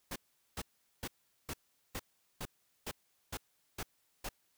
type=noise bursts; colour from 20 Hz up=pink; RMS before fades=-40 dBFS; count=10; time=0.11-4.29 s; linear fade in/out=5 ms; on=49 ms; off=410 ms; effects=white hiss -75 dBFS RMS until 4.57 s